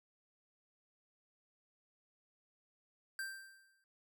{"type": "tone with exponential decay", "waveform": "square", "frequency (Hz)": 1572, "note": "G6", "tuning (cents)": 4, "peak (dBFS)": -38, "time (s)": [3.19, 3.84], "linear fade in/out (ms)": 1, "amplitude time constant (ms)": 140, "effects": []}